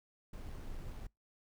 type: noise with sample-and-hold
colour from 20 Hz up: brown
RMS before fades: -44 dBFS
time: 0.33-1.07 s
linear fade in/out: 5 ms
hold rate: 7350 Hz
effects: noise-tail reverb RT60 0.2 s tail -26 dB re dry